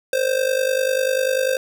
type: tone with amplitude modulation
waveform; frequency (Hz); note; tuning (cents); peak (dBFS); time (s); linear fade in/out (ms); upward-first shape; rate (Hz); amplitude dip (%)
square; 523.3; C5; 0; -15; 0.13-1.57; 2; sine; 50.1; 75
effects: none